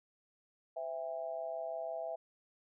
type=tone with amplitude modulation; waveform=sine; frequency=659.3 Hz; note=E5; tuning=in tune; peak=-33 dBFS; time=0.76-2.16 s; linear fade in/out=10 ms; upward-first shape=sine; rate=146 Hz; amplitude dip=90%; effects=none